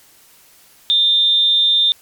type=tone with amplitude modulation; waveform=sine; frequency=3600 Hz; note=A7; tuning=39 cents sharp; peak=-8 dBFS; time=0.9-1.92 s; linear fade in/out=0 ms; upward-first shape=sine; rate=236 Hz; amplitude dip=55%; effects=white hiss -49 dBFS RMS until 2.01 s + MP3 96 kbps